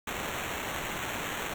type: noise with sample-and-hold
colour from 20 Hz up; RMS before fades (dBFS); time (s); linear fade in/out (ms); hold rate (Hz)
blue; -35; 0.07-1.54; 5; 4900
effects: none